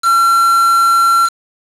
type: tone with quantisation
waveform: triangle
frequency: 1362 Hz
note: F6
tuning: 44 cents flat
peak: -6 dBFS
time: 0.02-1.3 s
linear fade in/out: 50 ms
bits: 3
effects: low-pass 9000 Hz 12 dB/octave